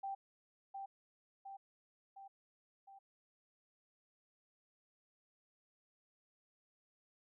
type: tone with echo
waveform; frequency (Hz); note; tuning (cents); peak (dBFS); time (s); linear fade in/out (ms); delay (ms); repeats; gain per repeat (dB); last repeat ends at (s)
sine; 784; G5; 0; -39; 0.03-0.15; 10; 710; 4; -4; 2.99
effects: none